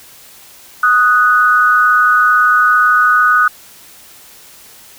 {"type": "tone pair together", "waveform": "sine", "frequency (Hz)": [1244.5, 1482.3], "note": ["D#6", "F#6"], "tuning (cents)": [0, 3], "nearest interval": "minor third", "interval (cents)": 303, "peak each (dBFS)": -10, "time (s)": [0.83, 3.48], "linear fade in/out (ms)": 5, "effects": ["white hiss -40 dBFS RMS until 4.98 s"]}